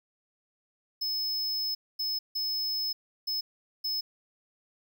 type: tone bursts at uneven times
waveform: square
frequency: 5200 Hz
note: E8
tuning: 24 cents flat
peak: -29 dBFS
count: 5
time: 1.01-1.75 / 1.99-2.19 / 2.35-2.93 / 3.27-3.41 / 3.84-4.01 s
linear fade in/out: 10 ms
effects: none